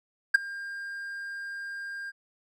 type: tone with ADSR envelope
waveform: triangle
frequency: 1603 Hz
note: G6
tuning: 38 cents sharp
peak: -10 dBFS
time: 0.34-2.12 s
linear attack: 10 ms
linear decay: 12 ms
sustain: -23 dB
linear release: 32 ms
effects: none